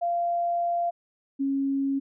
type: tone pair in turn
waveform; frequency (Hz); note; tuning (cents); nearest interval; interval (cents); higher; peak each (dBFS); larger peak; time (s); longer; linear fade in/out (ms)
sine; 691 / 274.2; F5 / C#4; -19 / -19; octave + major third; 1600; first; -23; neither; 0.01-0.91 / 1.39-2; first; 20
effects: none